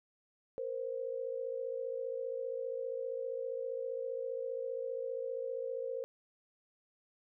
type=tone pair together; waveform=sine; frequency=468.2 / 523.3 Hz; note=A#4 / C5; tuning=+8 / 0 cents; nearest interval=major second; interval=192 cents; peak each=-39 / -38 dBFS; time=0.58-6.04 s; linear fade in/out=0 ms; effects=none